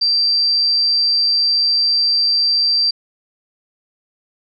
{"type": "tone with amplitude modulation", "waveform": "sine", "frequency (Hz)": 4699, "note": "D8", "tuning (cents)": 0, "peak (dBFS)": -11, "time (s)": [0.01, 2.91], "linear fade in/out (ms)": 10, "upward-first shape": "sine", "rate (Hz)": 154, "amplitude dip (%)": 30, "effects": []}